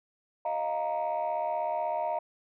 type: chord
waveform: sine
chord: Eb suspended second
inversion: none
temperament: equal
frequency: 622.3 / 698.5 / 932.3 Hz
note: Eb5 / F5 / Bb5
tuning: 0 / 0 / 0 cents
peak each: -31 dBFS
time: 0.45-2.19 s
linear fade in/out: 5 ms
effects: tanh soft clip ceiling -23 dBFS